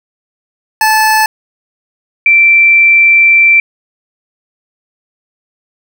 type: tone pair in turn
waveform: 25% pulse / sine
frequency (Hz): 870 / 2344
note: A5 / D7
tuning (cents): -20 / -4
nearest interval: octave + perfect fourth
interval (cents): 1716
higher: second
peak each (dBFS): -3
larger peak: neither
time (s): 0.81-1.26 / 2.26-3.6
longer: second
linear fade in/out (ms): 2
effects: none